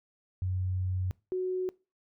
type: tone pair in turn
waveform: sine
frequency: 92.5 / 369.3 Hz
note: F#2 / F#4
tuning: 0 / -3 cents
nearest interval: 2 octaves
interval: 2397 cents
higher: second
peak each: -28 dBFS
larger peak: neither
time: 0.42-1.11 / 1.32-1.69 s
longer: first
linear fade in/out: 0 ms
effects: noise-tail reverb RT60 0.3 s tail -23 dB re dry